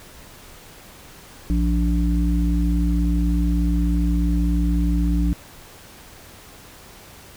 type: harmonic tone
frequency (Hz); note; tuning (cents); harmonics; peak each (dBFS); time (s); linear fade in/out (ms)
58.27; A#1; 0; 1 / 3 / 5; -18 / -23 / -25; 1.5-5.33; 0
effects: pink hiss -44 dBFS RMS until 7.36 s